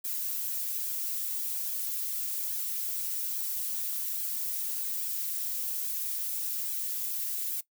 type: noise with flanger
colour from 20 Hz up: violet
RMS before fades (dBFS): -33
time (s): 0.04-7.61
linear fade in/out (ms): 10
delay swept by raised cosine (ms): 1.2 to 5.8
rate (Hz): 1.2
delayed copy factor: +0.6
effects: noise-tail reverb RT60 0.1 s tail -18 dB re dry